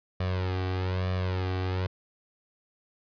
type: tone with flanger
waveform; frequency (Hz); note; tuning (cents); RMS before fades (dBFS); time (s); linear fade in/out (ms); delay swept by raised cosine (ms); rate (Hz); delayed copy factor
sawtooth; 92.5; F#2; 0; -29; 0.2-1.87; 5; 1.7 to 2.61; 1.1; +0.75
effects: resampled to 11025 Hz